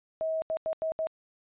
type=tone bursts at uneven times; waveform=sine; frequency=640 Hz; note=D#5; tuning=49 cents sharp; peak=-27 dBFS; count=5; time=0.21-0.42 / 0.5-0.57 / 0.66-0.73 / 0.82-0.92 / 0.99-1.07 s; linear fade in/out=0 ms; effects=resampled to 8000 Hz